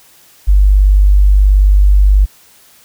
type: tone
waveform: sine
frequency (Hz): 49.3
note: G1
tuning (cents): +11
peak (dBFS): -4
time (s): 0.47-2.26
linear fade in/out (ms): 20
effects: white hiss -45 dBFS RMS until 2.84 s